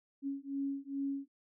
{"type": "beating tone pair", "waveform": "sine", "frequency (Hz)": [275.5, 277.9], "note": ["C#4", "C#4"], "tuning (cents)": [-11, 4], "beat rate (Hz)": 2.4, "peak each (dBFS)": [-38, -38], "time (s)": [0.22, 1.28], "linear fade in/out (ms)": 50, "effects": []}